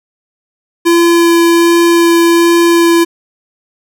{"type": "tone with vibrato", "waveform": "square", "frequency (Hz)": 339.1, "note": "E4", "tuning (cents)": 49, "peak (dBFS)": -6, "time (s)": [0.85, 3.05], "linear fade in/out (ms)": 20, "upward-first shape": "sine", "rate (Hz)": 1.3, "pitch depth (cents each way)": 8, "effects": ["8-bit"]}